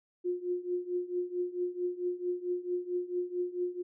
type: tone with tremolo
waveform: sine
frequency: 357 Hz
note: F4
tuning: 38 cents sharp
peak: -27 dBFS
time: 0.24-3.83 s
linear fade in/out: 20 ms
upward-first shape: triangle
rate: 4.5 Hz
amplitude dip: 90%
effects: none